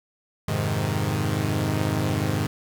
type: chord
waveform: sawtooth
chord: F minor seventh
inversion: none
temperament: equal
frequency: 87.31 / 103.83 / 130.81 / 155.56 Hz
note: F2 / Ab2 / C3 / Eb3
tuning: 0 / 0 / 0 / 0 cents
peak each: -28 / -22 / -25 / -24 dBFS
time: 0.48-2.47 s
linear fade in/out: 5 ms
effects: 9-bit